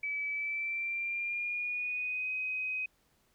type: tone with pitch glide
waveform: sine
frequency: 2296 to 2518 Hz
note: D7 to D#7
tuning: -40 to +20 cents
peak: -32 dBFS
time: 0.03-2.86 s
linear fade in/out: 5 ms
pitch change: +160 cents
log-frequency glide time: 0.3-2.32 s
effects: pink hiss -71 dBFS RMS until 3.34 s